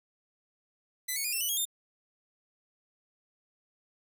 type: tone with pitch steps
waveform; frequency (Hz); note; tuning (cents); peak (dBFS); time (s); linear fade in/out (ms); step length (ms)
5% pulse; 2007 / 2214 / 2443 / 2695 / 2973 / 3279 / 3618; B6 / C#7 / D#7 / E7 / F#7 / G#7 / A7; +27 / -3 / -32 / +38 / +8 / -23 / +48; -21; 1.08-1.654; 10; 82
effects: none